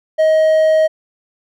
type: tone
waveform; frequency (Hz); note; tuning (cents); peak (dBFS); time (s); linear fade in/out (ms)
triangle; 630; D#5; +21; -7; 0.18-0.88; 20
effects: none